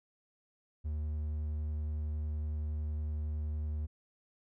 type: tone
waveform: triangle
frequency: 75.9 Hz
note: D#2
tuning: 42 cents flat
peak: -31 dBFS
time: 0.84-3.87 s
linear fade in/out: 20 ms
effects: none